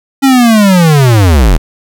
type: linear sweep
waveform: square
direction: down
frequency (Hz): 277.2 to 34.65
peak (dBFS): -4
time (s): 0.22-1.58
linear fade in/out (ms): 20
effects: none